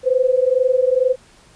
sine tone pair together, 501.1 / 523.3 Hz, B4 / C5, +25 / 0 cents, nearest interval minor second, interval 75 cents, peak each -16 dBFS, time 0.03-1.16 s, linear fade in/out 50 ms, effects pink hiss -50 dBFS RMS until 1.55 s + resampled to 22050 Hz

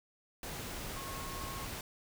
sine tone in noise, 1088 Hz, C#6, 33 cents flat, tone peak -45 dBFS, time 0.96-1.65 s, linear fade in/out 2 ms, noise pink, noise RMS -42 dBFS, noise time 0.43-1.81 s, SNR -6 dB, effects none

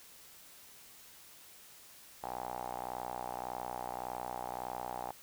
sawtooth tone with band-pass filter, 61.74 Hz, B1, in tune, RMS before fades -41 dBFS, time 2.23-5.11 s, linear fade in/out 0 ms, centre 810 Hz, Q 6.2, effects white hiss -56 dBFS RMS until 5.22 s

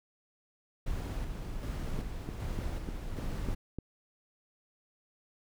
brown noise with tremolo, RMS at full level -35 dBFS, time 0.86-3.55 s, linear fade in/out 10 ms, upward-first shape square, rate 1.3 Hz, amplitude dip 35%
click train, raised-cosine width 3 ms, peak -24 dBFS, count 7, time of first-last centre 1.99-3.786 s, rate 3.34 Hz
effects none

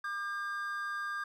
triangle tone pair together, 1199 / 1607.8 Hz, D6 / G6, +36 / +43 cents, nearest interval perfect fourth, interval 507 cents, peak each -36 / -35 dBFS, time 0.04-1.24 s, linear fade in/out 5 ms, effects none

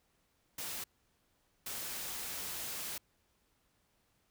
white noise bursts at uneven times, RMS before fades -41 dBFS, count 2, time 0.58-0.84 / 1.66-2.98 s, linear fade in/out 5 ms, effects pink hiss -75 dBFS RMS until 4.3 s

